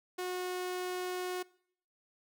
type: tone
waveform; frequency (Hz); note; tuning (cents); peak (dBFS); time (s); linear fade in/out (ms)
sawtooth; 363.8; F#4; -29; -31; 0.18-1.43; 10
effects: noise-tail reverb RT60 0.6 s tail -22 dB re dry